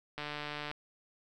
click train, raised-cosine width 0.3 ms, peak -23 dBFS, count 80, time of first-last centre 0.18-0.714 s, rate 148 Hz, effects none

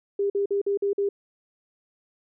sine tone bursts, 401 Hz, G4, 39 cents sharp, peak -21 dBFS, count 6, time 0.19-1.09 s, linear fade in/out 5 ms, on 110 ms, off 48 ms, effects none

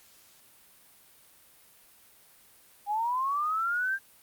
sine linear sweep, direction up, 800 to 1603 Hz, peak -26 dBFS, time 2.86-3.99 s, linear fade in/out 50 ms, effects white hiss -58 dBFS RMS until 4.22 s + Opus 48 kbps

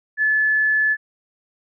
sine tone, 1728 Hz, A6, 32 cents flat, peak -15 dBFS, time 0.17-0.97 s, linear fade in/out 50 ms, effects none

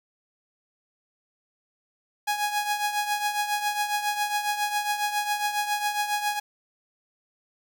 sawtooth tone with tremolo, 830.6 Hz, G#5, in tune, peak -18 dBFS, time 2.27-6.4 s, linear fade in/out 10 ms, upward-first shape triangle, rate 7.3 Hz, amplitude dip 70%, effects 9-bit

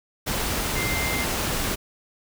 sine tone in noise, 2093 Hz, C7, in tune, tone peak -28 dBFS, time 0.75-1.25 s, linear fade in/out 20 ms, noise pink, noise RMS -26 dBFS, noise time 0.26-1.76 s, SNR -5 dB, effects none

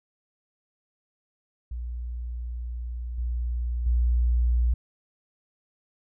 sine tone with level steps, 59.8 Hz, A#1, 45 cents sharp, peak -30 / -25 / -19 dBFS, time 1.71-4.74 s, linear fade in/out 5 ms, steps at 3.18 / 3.86 s, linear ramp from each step 5 ms, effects none

